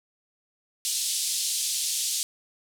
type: band-pass noise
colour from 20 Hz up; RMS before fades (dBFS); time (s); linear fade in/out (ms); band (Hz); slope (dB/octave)
white; -28; 0.85-2.23; 0; 3400 to 10000; 24
effects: none